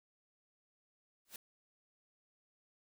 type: noise with exponential growth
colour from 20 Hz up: white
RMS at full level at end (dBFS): -43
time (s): 1.25-1.36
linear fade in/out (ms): 2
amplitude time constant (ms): 22
effects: none